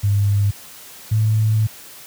sine tone pair in turn, 101.3 / 108.92 Hz, G#2 / A2, -43 / -17 cents, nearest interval minor second, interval 126 cents, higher second, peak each -13 dBFS, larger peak neither, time 0.03-0.51 / 1.11-1.67 s, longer second, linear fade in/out 10 ms, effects white hiss -40 dBFS RMS until 2.06 s + high-pass 60 Hz 12 dB/octave

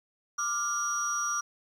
sine tone cluster, 1179 / 1394 / 5770 Hz, D6 / F6 / F#8, +6 / -4 / -44 cents, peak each -31 / -32 / -30 dBFS, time 0.38-1.41 s, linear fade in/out 10 ms, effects tanh soft clip ceiling -22 dBFS + 10-bit

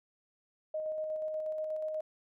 sine tone with tremolo, 622.3 Hz, D#5, in tune, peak -32 dBFS, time 0.74-2.01 s, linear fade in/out 5 ms, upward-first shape square, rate 8.3 Hz, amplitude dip 25%, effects none

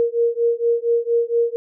sine beating tone pair, 466.2 / 470.5 Hz, A#4 / A#4, 0 / +16 cents, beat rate 4.3 Hz, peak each -19 dBFS, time 0-1.56 s, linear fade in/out 0 ms, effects none

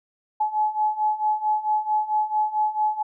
sine beating tone pair, 851 / 855.5 Hz, G#5 / A5, +42 / -49 cents, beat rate 4.5 Hz, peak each -25 / -22 dBFS, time 0.4-3.03 s, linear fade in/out 10 ms, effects none

